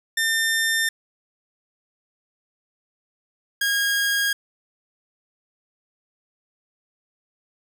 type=tone pair in turn; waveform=sawtooth; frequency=1800 / 1632.1 Hz; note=A6 / G#6; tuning=+39 / -31 cents; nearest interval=major second; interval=170 cents; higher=first; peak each=-16 dBFS; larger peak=neither; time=0.17-0.89 / 3.61-4.33 s; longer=neither; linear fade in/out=5 ms; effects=none